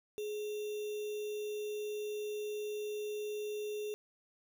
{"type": "tone with sample-and-hold", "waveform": "sine", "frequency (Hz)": 420.7, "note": "G#4", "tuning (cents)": 22, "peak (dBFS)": -36, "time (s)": [0.18, 3.94], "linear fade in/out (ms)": 0, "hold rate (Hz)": 3150, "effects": []}